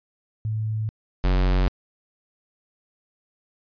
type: tone pair in turn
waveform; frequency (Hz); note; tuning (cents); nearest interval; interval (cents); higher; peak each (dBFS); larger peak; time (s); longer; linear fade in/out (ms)
sine / square; 109 / 46.12; A2 / F#1; -16 / -5; octave + minor third; 1489; first; -23 / -18; second; 0.45-0.89 / 1.24-1.68; neither; 0
effects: resampled to 11025 Hz